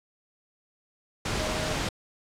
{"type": "tone in noise", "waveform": "sine", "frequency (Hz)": 622, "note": "D#5", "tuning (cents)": -1, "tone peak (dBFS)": -34, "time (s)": [1.39, 1.74], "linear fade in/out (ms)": 5, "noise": "pink", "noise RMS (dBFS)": -29, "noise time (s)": [1.25, 1.89], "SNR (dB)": -8, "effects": ["low-pass 7000 Hz 12 dB/octave"]}